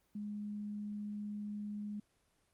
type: tone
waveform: sine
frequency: 207.7 Hz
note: G#3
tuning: in tune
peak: -39 dBFS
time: 0.15-2 s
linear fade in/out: 5 ms
effects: pink hiss -75 dBFS RMS until 2.53 s + Opus 24 kbps